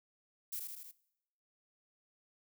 violet noise with echo, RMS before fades -40 dBFS, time 0.52-0.6 s, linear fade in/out 10 ms, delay 79 ms, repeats 4, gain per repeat -3 dB, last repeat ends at 0.916 s, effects noise-tail reverb RT60 0.8 s tail -20 dB re dry

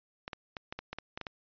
clicks, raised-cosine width 0.3 ms, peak -22 dBFS, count 10, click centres 0.279 / 0.332 / 0.568 / 0.725 / 0.79 / 0.93 / 0.986 / 1.175 / 1.213 / 1.268 s, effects resampled to 11025 Hz

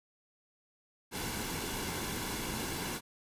pink noise with comb filter, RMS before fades -37 dBFS, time 1.11-3.01 s, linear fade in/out 50 ms, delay 1.6 ms, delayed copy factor -0.5, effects resampled to 32000 Hz

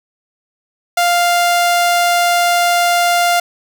sawtooth tone, 698.5 Hz, F5, in tune, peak -7 dBFS, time 0.97-3.4 s, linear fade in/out 5 ms, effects none

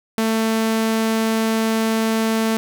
sawtooth tone, 222.7 Hz, A3, 21 cents sharp, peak -13 dBFS, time 0.18-2.57 s, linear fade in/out 0 ms, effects none

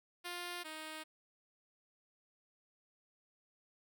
5% pulse tone pair in turn, 351.9 / 312.7 Hz, F4 / D#4, +13 / +9 cents, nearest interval major second, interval 204 cents, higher first, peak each -30 / -33 dBFS, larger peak first, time 0.24-0.64 / 0.64-1.04 s, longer neither, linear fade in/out 20 ms, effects none

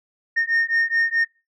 sine beating tone pair, 1833 / 1837.7 Hz, A#6 / A#6, -30 / -25 cents, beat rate 4.7 Hz, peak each -19 dBFS, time 0.36-1.25 s, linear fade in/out 20 ms, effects noise-tail reverb RT60 0.3 s tail -24 dB re dry + tanh soft clip ceiling -14 dBFS

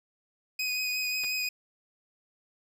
25% pulse tone with vibrato, 2500 Hz, D#7, 8 cents sharp, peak -25 dBFS, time 0.59-1.49 s, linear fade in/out 5 ms, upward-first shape triangle, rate 5.6 Hz, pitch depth 18 cents each way
clicks, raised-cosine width 0.3 ms, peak -27 dBFS, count 2, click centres 1.237 / 1.245 s
effects none

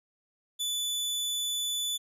sawtooth tone, 3480 Hz, A7, 20 cents flat, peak -26 dBFS, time 0.59-1.98 s, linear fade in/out 20 ms, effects resampled to 32000 Hz

